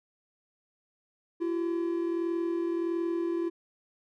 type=tone pair together; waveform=triangle; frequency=338.5 / 380 Hz; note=E4 / F#4; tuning=+46 / +46 cents; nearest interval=major second; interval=200 cents; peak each=-26 / -34 dBFS; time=1.4-3.5 s; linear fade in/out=20 ms; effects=none